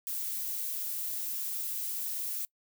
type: noise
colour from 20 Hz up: violet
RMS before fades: -35 dBFS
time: 0.07-2.45 s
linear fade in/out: 0 ms
effects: noise-tail reverb RT60 0.1 s tail -25 dB re dry